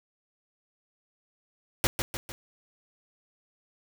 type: noise with echo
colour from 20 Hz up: pink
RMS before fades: -23 dBFS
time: 1.84-1.87 s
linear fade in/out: 0 ms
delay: 150 ms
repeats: 3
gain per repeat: -6 dB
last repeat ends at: 2.32 s
effects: none